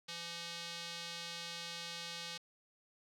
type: tone with band-pass filter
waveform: square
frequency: 170 Hz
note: F3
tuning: 46 cents flat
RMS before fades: -45 dBFS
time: 0.08-2.38 s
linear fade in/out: 10 ms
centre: 4100 Hz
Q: 1.7
effects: none